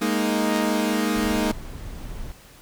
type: chord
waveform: sawtooth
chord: Ab suspended second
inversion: none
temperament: equal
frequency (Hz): 207.7 / 233.1 / 311.1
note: Ab3 / Bb3 / Eb4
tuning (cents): 0 / 0 / 0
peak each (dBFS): -21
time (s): 0.01-1.52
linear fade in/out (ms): 10
type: noise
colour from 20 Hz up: brown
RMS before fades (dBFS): -34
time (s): 1.15-2.32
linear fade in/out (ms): 2
effects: pink hiss -49 dBFS RMS until 2.61 s